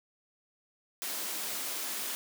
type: high-pass noise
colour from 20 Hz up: white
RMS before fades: -36 dBFS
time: 1.02-2.15 s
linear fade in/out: 0 ms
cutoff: 190 Hz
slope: 48 dB/octave
effects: none